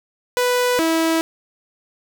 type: tone pair in turn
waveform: sawtooth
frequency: 494.3 / 325.7 Hz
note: B4 / E4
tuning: +1 / -21 cents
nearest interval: perfect fifth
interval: 722 cents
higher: first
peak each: -12 dBFS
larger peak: neither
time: 0.37-0.79 / 0.79-1.21 s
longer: neither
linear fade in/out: 0 ms
effects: none